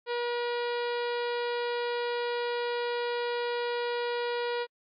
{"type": "harmonic tone with a mistuned harmonic", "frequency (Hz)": 480, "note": "B4", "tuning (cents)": -49, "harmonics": [1, 2, 3, 4, 5, 6, 7, 8, 9, 10], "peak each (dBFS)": [-30, -36, -40, -42, -44, -46, -47, -48, -49, -50], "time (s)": [0.06, 4.67], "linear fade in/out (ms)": 50, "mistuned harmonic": 9, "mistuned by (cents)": -34, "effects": ["AAC 48 kbps"]}